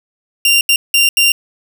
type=tone bursts at uneven times; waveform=sawtooth; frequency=2779 Hz; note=F7; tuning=9 cents flat; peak=-5 dBFS; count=4; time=0.45-0.61 / 0.69-0.76 / 0.94-1.09 / 1.17-1.32 s; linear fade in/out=2 ms; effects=none